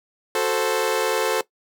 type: chord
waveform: sawtooth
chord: F# diminished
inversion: none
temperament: equal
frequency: 370 / 440 / 523.3 Hz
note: F#4 / A4 / C5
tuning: 0 / 0 / 0 cents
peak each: -23 / -18 / -21 dBFS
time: 0.35-1.41 s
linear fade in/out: 2 ms
effects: noise-tail reverb RT60 0.1 s tail -18 dB re dry